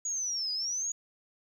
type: linear two-way sweep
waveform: sine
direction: down then up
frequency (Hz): 6790 to 4900 to 6790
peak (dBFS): -30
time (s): 0.05-0.92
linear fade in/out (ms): 5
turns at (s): 0.52
effects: 10-bit